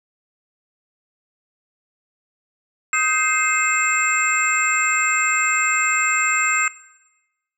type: tone cluster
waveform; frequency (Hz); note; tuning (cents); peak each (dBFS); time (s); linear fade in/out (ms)
sine; 1257 / 1555 / 2105 / 2600 / 7420; D#6 / G6 / C7 / E7 / A#8; +17 / -14 / +10 / -24 / -9; -22 / -25 / -22 / -23 / -23; 2.93-6.68; 2
effects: noise-tail reverb RT60 1.0 s tail -18 dB re dry + tanh soft clip ceiling -5 dBFS